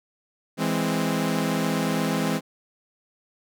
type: chord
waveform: sawtooth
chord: E augmented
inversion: none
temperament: equal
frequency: 164.81 / 207.7 / 261.6 Hz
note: E3 / G#3 / B#3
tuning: 0 / 0 / 0 cents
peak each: -23 dBFS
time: 0.57-2.41 s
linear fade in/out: 50 ms
effects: none